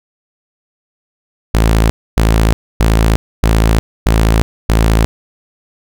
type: tone bursts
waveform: sawtooth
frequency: 55 Hz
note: A1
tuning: in tune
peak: -4 dBFS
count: 6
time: 1.54-5.05 s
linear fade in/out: 0 ms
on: 360 ms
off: 270 ms
effects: none